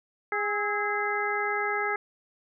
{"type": "harmonic tone with a mistuned harmonic", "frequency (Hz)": 411.8, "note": "G#4", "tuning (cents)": -15, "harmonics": [1, 2, 3, 4, 5], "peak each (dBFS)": [-32, -32, -32, -32, -32], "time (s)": [0.32, 1.96], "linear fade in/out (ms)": 2, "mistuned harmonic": 3, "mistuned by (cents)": 72, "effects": []}